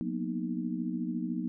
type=chord; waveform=sine; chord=B major seventh; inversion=second; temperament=equal with one note detuned; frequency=181.29 / 233.1 / 246.9 / 311.1 Hz; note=F#3 / A#3 / B3 / D#4; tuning=-35 / 0 / 0 / 0 cents; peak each=-36 / -36 / -36 / -37 dBFS; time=0.01-1.48 s; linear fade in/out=0 ms; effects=none